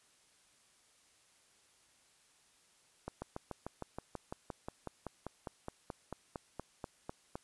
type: slowing click train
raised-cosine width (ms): 1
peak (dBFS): -26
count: 23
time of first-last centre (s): 3.08-7.355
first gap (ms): 140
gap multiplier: 1.03
effects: white hiss -68 dBFS RMS until 7.43 s + resampled to 24000 Hz